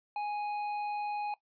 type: tone with tanh clipping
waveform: sine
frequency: 830.6 Hz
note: G#5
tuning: in tune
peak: -34 dBFS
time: 0.16-1.34 s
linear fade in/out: 2 ms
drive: 9 dB
effects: noise-tail reverb RT60 0.1 s tail -17 dB re dry + resampled to 11025 Hz